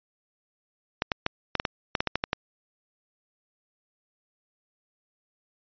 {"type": "clicks", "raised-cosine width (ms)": 0.3, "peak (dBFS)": -8, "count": 12, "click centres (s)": [1.021, 1.118, 1.264, 1.553, 1.599, 1.652, 1.952, 2.005, 2.073, 2.156, 2.239, 2.331], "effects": ["resampled to 11025 Hz"]}